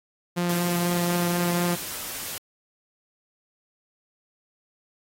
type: tone with vibrato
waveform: sawtooth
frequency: 174.61 Hz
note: F3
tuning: in tune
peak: -19 dBFS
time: 0.36-1.76 s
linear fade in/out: 20 ms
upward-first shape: triangle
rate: 4.1 Hz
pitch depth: 11 cents each way
type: noise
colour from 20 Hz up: white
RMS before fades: -34 dBFS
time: 0.49-2.38 s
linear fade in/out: 2 ms
effects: AAC 48 kbps